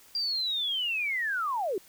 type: linear sweep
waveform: sine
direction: down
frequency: 4795 to 345.7 Hz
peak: -27 dBFS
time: 0.15-1.78 s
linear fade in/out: 2 ms
effects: white hiss -56 dBFS RMS until 1.88 s